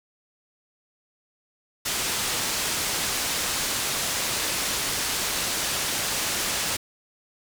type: low-pass noise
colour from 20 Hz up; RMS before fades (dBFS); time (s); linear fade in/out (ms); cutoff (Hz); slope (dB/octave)
white; -27; 1.85-6.77; 10; 8600; 12
effects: none